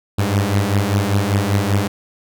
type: beating tone pair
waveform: sawtooth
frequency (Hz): 98 / 103.1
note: G2 / G#2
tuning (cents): 0 / -12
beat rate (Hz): 5.1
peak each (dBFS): -14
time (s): 0.18-1.88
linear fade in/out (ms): 10
effects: none